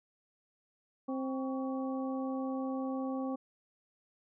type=harmonic tone with a mistuned harmonic; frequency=263.6 Hz; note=C4; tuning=13 cents sharp; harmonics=1 / 2 / 3 / 4; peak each=-34 / -40 / -44 / -46 dBFS; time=1.08-3.36 s; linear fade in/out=10 ms; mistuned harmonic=4; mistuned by=+110 cents; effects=none